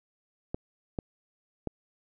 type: clicks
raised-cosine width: 2 ms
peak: -18 dBFS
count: 3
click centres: 0.545 / 0.988 / 1.673 s
effects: none